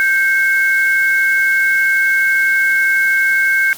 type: tone pair together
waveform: sine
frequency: 1568 / 2178 Hz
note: G6 / C#7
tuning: 0 / -31 cents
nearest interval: tritone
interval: 569 cents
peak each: -12 / -16 dBFS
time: 0-3.73 s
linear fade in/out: 0 ms
effects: white hiss -33 dBFS RMS until 3.77 s